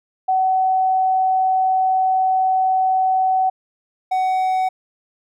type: tone pair in turn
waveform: sine / triangle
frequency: 754 / 749.8 Hz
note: F#5 / F#5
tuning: +32 / +23 cents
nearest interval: unison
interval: 9 cents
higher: first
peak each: -14 dBFS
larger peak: neither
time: 0.28-3.5 / 4.11-4.69 s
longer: first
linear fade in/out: 10 ms
effects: none